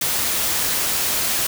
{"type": "noise", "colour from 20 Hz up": "white", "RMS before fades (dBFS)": -21, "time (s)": [0.01, 1.47], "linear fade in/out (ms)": 5, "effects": []}